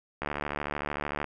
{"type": "click train", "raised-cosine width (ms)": 0.5, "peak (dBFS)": -16, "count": 76, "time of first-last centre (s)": [0.22, 1.243], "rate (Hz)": 73.3, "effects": []}